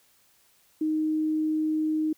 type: tone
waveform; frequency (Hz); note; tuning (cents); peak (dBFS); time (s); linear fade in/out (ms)
sine; 311.1; D#4; 0; -23; 0.81-2.13; 5
effects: white hiss -63 dBFS RMS until 2.17 s